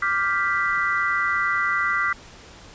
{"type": "chord", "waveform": "sine", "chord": "G dominant seventh", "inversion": "second", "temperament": "equal", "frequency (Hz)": [1174.7, 1396.9, 1568, 1975.5], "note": ["D6", "F6", "G6", "B6"], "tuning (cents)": [0, 0, 0, 0], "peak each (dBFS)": [-25, -25, -28, -24], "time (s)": [0.02, 2.13], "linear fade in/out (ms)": 5, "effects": ["pink hiss -45 dBFS RMS until 2.74 s", "resampled to 16000 Hz"]}